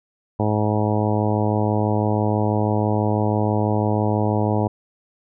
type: harmonic tone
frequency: 106.1 Hz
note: G#2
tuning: 38 cents sharp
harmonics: 1 / 2 / 3 / 4 / 5 / 6 / 7 / 8 / 9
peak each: -21 / -24 / -26 / -27 / -28 / -29 / -29 / -30 / -31 dBFS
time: 0.39-4.68 s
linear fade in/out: 10 ms
effects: none